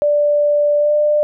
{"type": "tone with pitch glide", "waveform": "sine", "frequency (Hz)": [587.3, 596.5], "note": ["D5", "D5"], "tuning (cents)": [0, 27], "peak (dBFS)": -11, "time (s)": [0.02, 1.23], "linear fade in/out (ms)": 0, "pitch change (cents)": 27, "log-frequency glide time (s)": [0.78, 0.93], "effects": []}